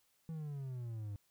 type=exponential sweep; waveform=triangle; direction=down; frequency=164.81 to 99.4 Hz; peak=-38 dBFS; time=0.29-1.16 s; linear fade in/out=0 ms; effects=white hiss -75 dBFS RMS until 1.3 s